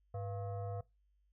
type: tone with frequency modulation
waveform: sine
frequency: 101.8 Hz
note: G#2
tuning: 34 cents flat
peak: -38 dBFS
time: 0.14-0.81 s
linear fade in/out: 5 ms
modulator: 591 Hz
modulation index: 0.84
effects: noise-tail reverb RT60 0.2 s tail -20 dB re dry + added 50 Hz sine -70 dBFS peak until 1.32 s